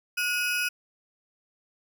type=tone pair together; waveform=35% pulse; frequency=1448.1 / 2527 Hz; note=F#6 / D#7; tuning=-38 / +26 cents; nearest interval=minor seventh; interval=964 cents; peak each=-27 / -26 dBFS; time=0.17-0.69 s; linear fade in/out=10 ms; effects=none